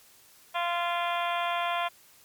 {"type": "harmonic tone with a mistuned harmonic", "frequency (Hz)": 345.9, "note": "F4", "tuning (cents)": -17, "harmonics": [2, 3, 4, 5, 6, 7, 8, 9, 10], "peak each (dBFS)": [-30, -31, -36, -40, -40, -38, -42, -40, -42], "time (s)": [0.54, 1.89], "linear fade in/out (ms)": 20, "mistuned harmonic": 9, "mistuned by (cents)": 43, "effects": ["white hiss -57 dBFS RMS until 2.24 s", "MP3 96 kbps"]}